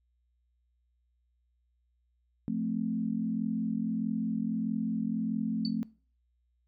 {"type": "chord", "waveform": "sine", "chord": "F major", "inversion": "none", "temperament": "equal with one note detuned", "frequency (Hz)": [175.32, 220, 261.6], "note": ["F3", "A3", "C4"], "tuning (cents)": [7, 0, 0], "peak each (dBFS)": [-36, -31, -35], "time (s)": [2.48, 5.83], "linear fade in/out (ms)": 0}
{"type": "tone with exponential decay", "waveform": "sine", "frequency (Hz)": 4497, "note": "C#8", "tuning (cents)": 24, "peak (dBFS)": -31, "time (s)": [5.65, 5.74], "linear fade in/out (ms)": 1, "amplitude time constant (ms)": 19}
{"effects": ["noise-tail reverb RT60 0.4 s tail -22 dB re dry", "added 60 Hz sine -70 dBFS peak until 6.67 s"]}